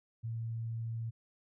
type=tone; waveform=sine; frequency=114.2 Hz; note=A#2; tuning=35 cents flat; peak=-35 dBFS; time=0.23-1.11 s; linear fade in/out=20 ms; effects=none